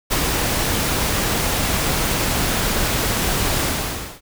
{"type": "noise with ADSR envelope", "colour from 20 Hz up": "pink", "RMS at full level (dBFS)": -18, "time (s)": [0.1, 4.21], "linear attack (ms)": 22, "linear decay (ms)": 74, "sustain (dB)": -2, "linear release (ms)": 580, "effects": []}